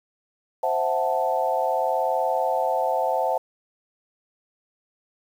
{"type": "chord", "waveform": "sine", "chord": "F# half-diminished seventh", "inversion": "second", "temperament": "equal", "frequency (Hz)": [523.3, 659.3, 740, 880], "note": ["C5", "E5", "F#5", "A5"], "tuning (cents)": [0, 0, 0, 0], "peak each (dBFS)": -26, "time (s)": [0.63, 3.38], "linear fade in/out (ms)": 5, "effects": ["8-bit"]}